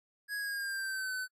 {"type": "tone with pitch glide", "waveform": "square", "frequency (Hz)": [1661.2, 1514.6], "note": ["G#6", "F#6"], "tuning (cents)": [0, 40], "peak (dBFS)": -35, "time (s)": [0.28, 1.28], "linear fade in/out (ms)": 50, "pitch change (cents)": -160, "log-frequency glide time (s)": [0.38, 1.13], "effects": ["AAC 48 kbps"]}